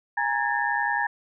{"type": "tone cluster", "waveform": "sine", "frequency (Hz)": [824, 934, 1665, 1796], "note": ["G#5", "A#5", "G#6", "A6"], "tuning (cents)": [-14, 3, 4, 35], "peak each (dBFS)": -28, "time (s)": [0.17, 1.07], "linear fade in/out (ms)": 5, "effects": []}